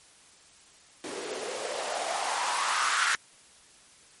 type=noise with band-pass filter sweep; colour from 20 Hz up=blue; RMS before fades=-30 dBFS; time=1.04-3.15 s; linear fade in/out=0 ms; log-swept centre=340 to 1500 Hz; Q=3.8; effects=white hiss -56 dBFS RMS until 4.2 s + MP3 48 kbps